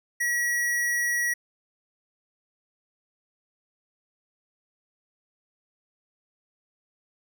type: tone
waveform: square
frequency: 1920 Hz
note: B6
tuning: 49 cents flat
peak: -24 dBFS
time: 0.2-1.34 s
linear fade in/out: 10 ms
effects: none